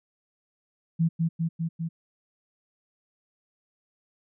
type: tone with echo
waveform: sine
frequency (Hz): 164.81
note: E3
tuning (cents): 0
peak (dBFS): -19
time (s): 0.99-1.09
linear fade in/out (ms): 20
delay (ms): 200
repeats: 4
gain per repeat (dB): -2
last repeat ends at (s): 1.89
effects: none